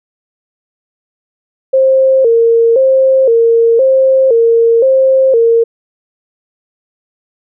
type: tone with vibrato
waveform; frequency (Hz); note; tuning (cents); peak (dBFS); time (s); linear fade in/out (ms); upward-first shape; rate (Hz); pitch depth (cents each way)
sine; 493.9; B4; 0; -5; 1.73-5.64; 10; square; 0.97; 120
effects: none